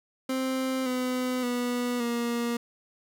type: tone with pitch steps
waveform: 30% pulse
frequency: 261.6 / 253 / 244.6 / 236.6 Hz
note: C4 / B3 / B3 / A#3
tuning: 0 / +42 / -16 / +26 cents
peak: -24 dBFS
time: 0.29-2.57 s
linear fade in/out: 5 ms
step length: 570 ms
effects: none